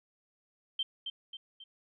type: tone with echo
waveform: sine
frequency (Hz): 3136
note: G7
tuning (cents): 0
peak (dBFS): -29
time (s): 0.79-0.83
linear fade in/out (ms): 5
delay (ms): 270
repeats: 3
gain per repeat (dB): -6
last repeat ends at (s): 1.64
effects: none